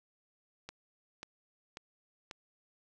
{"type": "click train", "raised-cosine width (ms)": 0.2, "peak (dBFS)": -26, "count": 4, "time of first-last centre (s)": [0.69, 2.312], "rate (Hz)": 1.85, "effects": []}